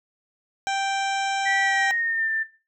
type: harmonic tone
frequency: 784 Hz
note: G5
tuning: in tune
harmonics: 1 / 2 / 3 / 4 / 5 / 7 / 8 / 9 / 10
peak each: -24 / -30 / -34 / -36 / -38 / -41 / -42 / -43 / -44 dBFS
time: 0.67-1.91 s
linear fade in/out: 0 ms
type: tone with pitch glide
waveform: sine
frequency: 1944 to 1782.7 Hz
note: B6 to A6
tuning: -28 to +22 cents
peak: -22 dBFS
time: 1.45-2.44 s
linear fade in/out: 20 ms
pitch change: -150 cents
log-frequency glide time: 1.62-2.31 s
effects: noise-tail reverb RT60 0.3 s tail -17 dB re dry